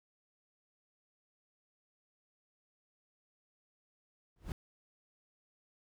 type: noise with exponential growth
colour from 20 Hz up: brown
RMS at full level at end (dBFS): -34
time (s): 4.36-4.52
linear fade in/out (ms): 1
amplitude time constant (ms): 33
effects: none

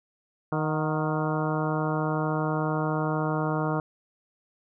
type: harmonic tone with a mistuned harmonic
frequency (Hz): 155.56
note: D#3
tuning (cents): 0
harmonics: 1 / 2 / 3 / 4 / 5 / 6 / 7 / 8 / 9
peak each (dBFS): -28 / -31 / -33 / -34 / -35 / -36 / -36 / -37 / -38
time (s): 0.52-3.8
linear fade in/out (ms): 2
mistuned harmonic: 5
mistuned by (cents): -53
effects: none

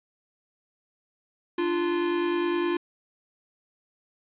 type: tone pair together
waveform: square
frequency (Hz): 296.8 / 346.6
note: D4 / F4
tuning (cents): +18 / -13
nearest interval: minor third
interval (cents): 269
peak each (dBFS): -32 / -25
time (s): 1.58-2.77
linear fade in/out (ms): 5
effects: resampled to 8000 Hz + 8-bit

